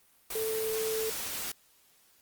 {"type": "tone in noise", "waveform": "sine", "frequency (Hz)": 441.2, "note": "A4", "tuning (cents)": 5, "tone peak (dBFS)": -30, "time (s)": [0.35, 1.1], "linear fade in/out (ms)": 5, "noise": "white", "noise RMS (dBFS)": -36, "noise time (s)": [0.3, 1.52], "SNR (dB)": 3, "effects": ["white hiss -64 dBFS RMS until 2.21 s", "Opus 32 kbps"]}